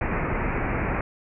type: low-pass noise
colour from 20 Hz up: pink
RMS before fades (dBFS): -26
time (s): 0.01-1.01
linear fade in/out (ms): 2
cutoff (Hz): 2500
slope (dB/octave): 96
effects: none